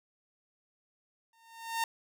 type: tone with exponential growth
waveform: sawtooth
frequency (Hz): 913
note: A#5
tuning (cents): -36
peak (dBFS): -23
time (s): 1.33-1.84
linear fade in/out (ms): 2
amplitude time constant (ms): 110
effects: none